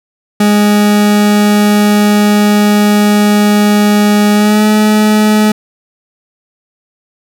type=tone with pitch glide; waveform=40% pulse; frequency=207.7 to 213 Hz; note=G#3 to G#3; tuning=0 to +44 cents; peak=-5 dBFS; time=0.4-5.52 s; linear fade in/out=5 ms; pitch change=+44 cents; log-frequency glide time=4.34-4.65 s; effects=none